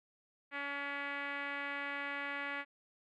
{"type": "tone with low-pass filter", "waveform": "5% pulse", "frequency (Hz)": 283, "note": "C#4", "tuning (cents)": 36, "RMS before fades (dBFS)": -40, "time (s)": [0.51, 2.65], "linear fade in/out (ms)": 50, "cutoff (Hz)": 2000, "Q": 2.5, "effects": []}